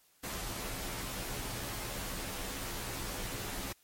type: noise with comb filter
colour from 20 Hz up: pink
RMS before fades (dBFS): -39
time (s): 0.23-3.73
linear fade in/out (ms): 10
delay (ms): 13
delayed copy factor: -0.8
effects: white hiss -67 dBFS RMS until 3.83 s + MP3 64 kbps